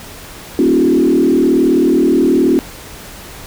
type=tone with frequency modulation; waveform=sine; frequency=310 Hz; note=D#4; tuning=6 cents flat; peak=-8 dBFS; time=0.59-2.59 s; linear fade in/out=0 ms; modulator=38.9 Hz; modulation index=1.8; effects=pink hiss -33 dBFS RMS until 3.46 s